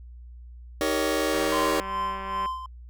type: chord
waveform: sawtooth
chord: Eb dominant seventh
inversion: none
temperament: just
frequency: 311.1 / 388.9 / 466.7 / 560 Hz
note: Eb4 / G4 / Bb4 / Db5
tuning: 0 / -14 / +2 / +18 cents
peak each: -24 / -26 / -25 / -24 dBFS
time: 0.81-1.8 s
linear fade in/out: 0 ms
type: click train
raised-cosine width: 0.5 ms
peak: -23 dBFS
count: 217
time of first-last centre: 1.34-2.459 s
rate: 193 Hz
type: tone with tremolo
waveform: triangle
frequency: 1036 Hz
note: C6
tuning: 17 cents flat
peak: -23 dBFS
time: 1.52-2.66 s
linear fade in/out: 2 ms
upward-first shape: sine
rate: 2.5 Hz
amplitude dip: 70%
effects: added 60 Hz sine -41 dBFS peak until 2.89 s